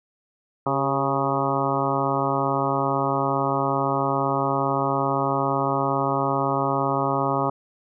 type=harmonic tone with a mistuned harmonic; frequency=137.7 Hz; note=C#3; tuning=11 cents flat; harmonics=1 / 2 / 3 / 4 / 5 / 6 / 7 / 8 / 9; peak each=-29 / -29 / -29 / -29 / -29 / -29 / -29 / -29 / -29 dBFS; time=0.66-7.5 s; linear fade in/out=5 ms; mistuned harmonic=3; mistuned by=-52 cents; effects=none